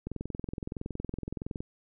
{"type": "click train", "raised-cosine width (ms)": 3, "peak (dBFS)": -22, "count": 34, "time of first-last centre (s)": [0.07, 1.605], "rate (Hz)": 21.5, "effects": []}